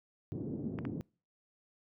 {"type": "band-pass noise", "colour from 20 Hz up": "white", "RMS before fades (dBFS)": -39, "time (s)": [0.32, 1.01], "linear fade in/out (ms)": 0, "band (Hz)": [100, 320], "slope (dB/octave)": 24}
{"type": "clicks", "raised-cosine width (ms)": 0.5, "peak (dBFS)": -27, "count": 2, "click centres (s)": [0.788, 0.852]}
{"effects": ["noise-tail reverb RT60 0.4 s tail -26 dB re dry"]}